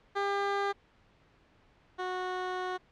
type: tone pair in turn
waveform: 15% pulse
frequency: 400.3 / 367.2 Hz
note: G4 / F#4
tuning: +36 / -13 cents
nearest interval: minor second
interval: 149 cents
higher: first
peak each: -22 / -26 dBFS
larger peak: first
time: 0.15-0.73 / 1.98-2.78 s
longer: second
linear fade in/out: 20 ms
effects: pink hiss -64 dBFS RMS until 2.91 s + low-pass 3000 Hz 12 dB/octave